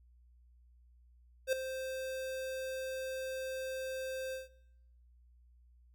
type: tone with ADSR envelope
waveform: square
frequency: 523.3 Hz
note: C5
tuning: in tune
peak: -27 dBFS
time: 1.47-4.49 s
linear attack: 57 ms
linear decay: 4 ms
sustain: -11 dB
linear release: 160 ms
effects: noise-tail reverb RT60 0.9 s tail -23 dB re dry + added 60 Hz sine -60 dBFS peak until 5.94 s